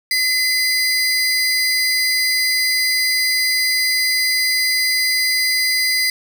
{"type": "tone pair together", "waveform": "40% pulse", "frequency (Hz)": [2035, 4840], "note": ["C7", "D#8"], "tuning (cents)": [-49, -49], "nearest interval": "octave + minor third", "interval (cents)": 1500, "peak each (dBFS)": -17, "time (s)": [0.11, 6.1], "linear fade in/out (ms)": 2, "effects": []}